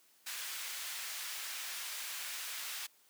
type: high-pass noise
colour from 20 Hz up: pink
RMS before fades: -42 dBFS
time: 0.26-2.87 s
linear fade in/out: 10 ms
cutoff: 1800 Hz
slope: 12 dB/octave
effects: white hiss -67 dBFS RMS until 3.09 s + high-pass 200 Hz 12 dB/octave